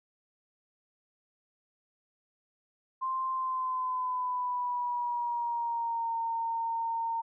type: tone with pitch glide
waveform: sine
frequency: 1046.5 to 916.3 Hz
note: C6 to A#5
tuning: 0 to -30 cents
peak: -29 dBFS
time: 3.01-7.22 s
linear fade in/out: 20 ms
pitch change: -230 cents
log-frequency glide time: 3.31-6.14 s
effects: none